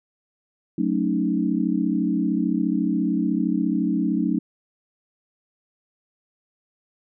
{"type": "chord", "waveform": "sine", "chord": "D# half-diminished seventh", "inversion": "first", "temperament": "equal", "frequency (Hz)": [185, 220, 277.2, 311.1], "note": ["F#3", "A3", "C#4", "D#4"], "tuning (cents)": [0, 0, 0, 0], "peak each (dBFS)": -25, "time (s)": [0.78, 4.39], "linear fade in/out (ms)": 5, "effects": []}